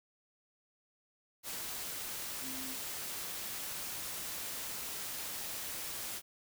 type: tone in noise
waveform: sine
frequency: 261.6 Hz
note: C4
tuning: in tune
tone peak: -46 dBFS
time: 2.4-2.77 s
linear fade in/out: 50 ms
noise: white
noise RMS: -41 dBFS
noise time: 1.43-6.22 s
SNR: -8 dB
effects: none